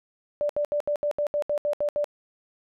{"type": "tone bursts", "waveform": "sine", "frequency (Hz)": 587.3, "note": "D5", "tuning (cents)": 0, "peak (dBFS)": -22, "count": 11, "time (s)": [0.41, 2.043], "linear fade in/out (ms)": 0, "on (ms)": 83, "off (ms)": 72, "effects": []}